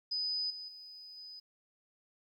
sine tone with level steps, 4993 Hz, D#8, 5 cents sharp, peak -32 / -42 / -48 / -46 dBFS, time 0.11-1.4 s, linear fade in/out 10 ms, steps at 0.5 / 0.68 / 1.17 s, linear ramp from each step 5 ms, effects 12-bit

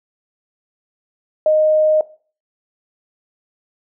sine tone, 619 Hz, D#5, 9 cents flat, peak -10 dBFS, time 1.46-2.01 s, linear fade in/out 2 ms, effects noise-tail reverb RT60 0.4 s tail -19 dB re dry

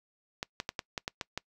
clicks, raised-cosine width 0.2 ms, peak -16 dBFS, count 8, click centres 0.429 / 0.601 / 0.691 / 0.792 / 0.978 / 1.079 / 1.212 / 1.376 s, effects noise-tail reverb RT60 0.1 s tail -24 dB re dry

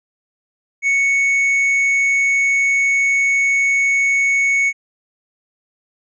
triangle tone with hard clipping, 2217 Hz, C#7, in tune, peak -14 dBFS, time 0.82-4.73 s, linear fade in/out 50 ms, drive 7 dB, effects resampled to 16000 Hz

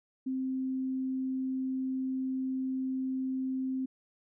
sine tone, 261.6 Hz, C4, in tune, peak -30 dBFS, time 0.26-3.86 s, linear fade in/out 10 ms, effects none

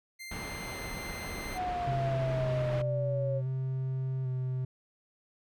sawtooth tone with pitch glide, 2093 to 2079 Hz, C7 to C7, 0 to -12 cents, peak -38 dBFS, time 0.19-1.59 s, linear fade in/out 20 ms, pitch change -12 cents, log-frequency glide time 0.36-0.83 s
pink low-pass noise, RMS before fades -40 dBFS, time 0.31-2.82 s, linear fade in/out 5 ms, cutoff 2500 Hz, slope 12 dB/octave
sine exponential sweep, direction down, 740 to 540 Hz, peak -31 dBFS, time 1.54-3.42 s, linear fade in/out 50 ms
triangle tone with vibrato, 130 Hz, C3, 11 cents flat, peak -28 dBFS, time 1.87-4.65 s, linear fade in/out 5 ms, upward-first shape square, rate 0.63 Hz, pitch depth 18 cents each way
effects none

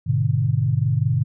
sine chord, G# diminished, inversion none, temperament just, 103.83 / 124.59 / 149.51 Hz, G#2 / B2 / D3, 0 / +16 / +31 cents, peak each -22 / -20 / -22 dBFS, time 0.06-1.24 s, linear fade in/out 20 ms, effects none

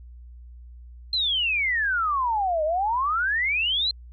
sine exponential two-way sweep, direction down then up, 4186 to 601 to 4186 Hz, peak -21 dBFS, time 1.13-3.91 s, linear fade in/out 2 ms, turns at 2.64 s, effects added 60 Hz sine -41 dBFS peak until 4.12 s + AAC 48 kbps

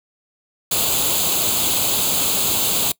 white noise with comb filter, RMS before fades -19 dBFS, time 0.71-2.92 s, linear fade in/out 5 ms, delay 0.27 ms, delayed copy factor +0.75, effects noise-tail reverb RT60 0.1 s tail -23 dB re dry + high-pass 60 Hz 12 dB/octave

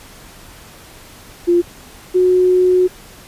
sine tone pair in turn, 347.9 / 365.5 Hz, F4 / F#4, -7 / -21 cents, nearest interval minor second, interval 86 cents, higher second, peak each -9 dBFS, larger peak neither, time 1.47-1.62 / 2.14-2.88 s, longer second, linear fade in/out 20 ms, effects pink hiss -40 dBFS RMS until 3.27 s + resampled to 32000 Hz

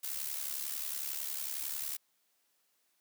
blue noise with amplitude modulation, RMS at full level -35 dBFS, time 0.03-1.97 s, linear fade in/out 10 ms, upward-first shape sine, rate 71 Hz, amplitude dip 70%, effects white hiss -75 dBFS RMS until 3 s + high-pass 200 Hz 12 dB/octave

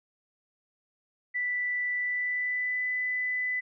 sine tone with pitch glide, 1975.5 to 1999.6 Hz, B6 to B6, 0 to +21 cents, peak -27 dBFS, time 1.34-3.61 s, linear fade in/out 20 ms, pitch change +21 cents, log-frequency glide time 1.96-2.86 s, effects none

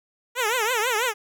10% pulse tone with vibrato, 465.1 Hz, A#4, 4 cents flat, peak -13 dBFS, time 0.35-1.14 s, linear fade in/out 50 ms, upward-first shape triangle, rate 6.1 Hz, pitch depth 220 cents each way, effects none

